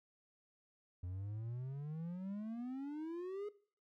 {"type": "exponential sweep", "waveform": "triangle", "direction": "up", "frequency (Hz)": [87.3, 423.3], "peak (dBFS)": -39, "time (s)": [1.03, 3.49], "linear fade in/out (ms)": 5, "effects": ["noise-tail reverb RT60 0.5 s tail -19 dB re dry"]}